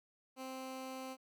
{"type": "tone", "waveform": "15% pulse", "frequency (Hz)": 261.6, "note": "C4", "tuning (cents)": 0, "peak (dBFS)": -37, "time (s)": [0.36, 1.17], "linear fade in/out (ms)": 50, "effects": []}